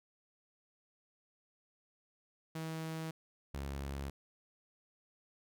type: tone pair in turn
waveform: sawtooth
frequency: 160.6 / 69.22 Hz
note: E3 / C#2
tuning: -45 / -2 cents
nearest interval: octave + minor third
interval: 1457 cents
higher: first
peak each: -35 / -35 dBFS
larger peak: neither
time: 2.55-3.11 / 3.54-4.1 s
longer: neither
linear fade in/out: 5 ms
effects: none